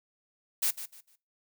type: noise with echo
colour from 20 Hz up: blue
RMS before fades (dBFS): -27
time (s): 0.62-0.71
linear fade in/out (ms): 10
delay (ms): 150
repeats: 3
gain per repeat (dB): -12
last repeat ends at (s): 1.16
effects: noise-tail reverb RT60 0.3 s tail -21 dB re dry